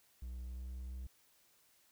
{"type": "tone with pitch glide", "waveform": "triangle", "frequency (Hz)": [61.6, 63.19], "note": ["B1", "B1"], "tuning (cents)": [-4, 40], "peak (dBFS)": -40, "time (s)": [0.22, 1.07], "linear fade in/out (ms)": 5, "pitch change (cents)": 44, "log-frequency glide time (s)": [0.38, 0.74], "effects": ["white hiss -70 dBFS RMS until 1.91 s"]}